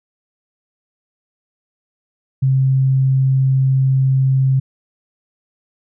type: tone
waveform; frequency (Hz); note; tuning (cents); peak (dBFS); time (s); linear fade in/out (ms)
sine; 133; C3; +29; -11; 2.42-4.6; 10
effects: none